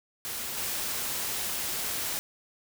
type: noise with level steps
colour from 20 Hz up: white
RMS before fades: -35 / -32 dBFS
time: 0.25-2.19 s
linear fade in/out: 0 ms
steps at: 0.57 s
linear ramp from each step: 10 ms
effects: none